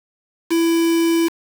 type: tone with quantisation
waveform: triangle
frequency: 332.7 Hz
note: E4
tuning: 16 cents sharp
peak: -12 dBFS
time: 0.5-1.29 s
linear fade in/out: 20 ms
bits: 4
effects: none